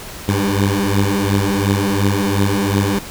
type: beating tone pair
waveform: 15% pulse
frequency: 98 / 100.8 Hz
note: G2 / G2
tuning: 0 / +49 cents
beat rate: 2.8 Hz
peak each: -11 dBFS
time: 0.28-2.99 s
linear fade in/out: 5 ms
effects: pink hiss -32 dBFS RMS until 3.1 s